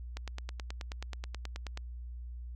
click train, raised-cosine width 0.2 ms, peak -23 dBFS, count 16, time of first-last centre 0.17-1.774 s, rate 9.35 Hz, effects added 60 Hz sine -40 dBFS peak until 2.55 s

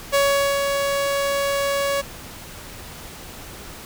sawtooth tone with ADSR envelope, 560 Hz, C#5, 18 cents sharp, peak -11 dBFS, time 0.12-2.02 s, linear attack 26 ms, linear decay 450 ms, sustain -5 dB, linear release 19 ms, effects pink hiss -38 dBFS RMS until 3.85 s

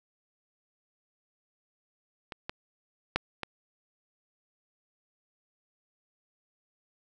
clicks, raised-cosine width 0.3 ms, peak -22 / -18 / -9 / -17 dBFS, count 4, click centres 2.322 / 2.495 / 3.16 / 3.433 s, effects none

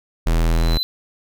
square tone, 41.2 Hz, E1, in tune, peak -15 dBFS, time 0.26-0.78 s, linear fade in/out 10 ms
triangle tone with exponential growth, 4038 Hz, B7, 38 cents sharp, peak -16 dBFS, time 0.44-0.83 s, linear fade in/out 0 ms, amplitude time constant 84 ms
effects none

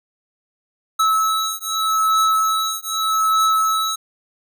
square beating tone pair, 1300 / 1300.82 Hz, E6 / E6, -24 / -23 cents, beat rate 0.82 Hz, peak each -20 dBFS, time 0.99-3.96 s, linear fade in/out 10 ms, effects none

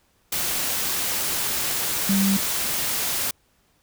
sine tone in noise, 196 Hz, G3, in tune, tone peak -18 dBFS, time 2.09-2.37 s, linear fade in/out 5 ms, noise white, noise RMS -25 dBFS, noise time 0.32-3.31 s, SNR +4 dB, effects pink hiss -64 dBFS RMS until 3.82 s

